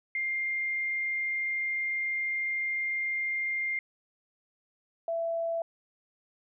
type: tone pair in turn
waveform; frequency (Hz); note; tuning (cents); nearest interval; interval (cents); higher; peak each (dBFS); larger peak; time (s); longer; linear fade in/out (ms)
sine; 2109 / 666.6; C7 / E5; +13 / +19; octave + minor sixth; 1994; first; -28; neither; 0.15-3.79 / 5.08-5.62; first; 2
effects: none